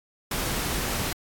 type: noise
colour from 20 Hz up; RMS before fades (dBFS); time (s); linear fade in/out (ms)
pink; -28; 0.31-1.13; 5
effects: AAC 64 kbps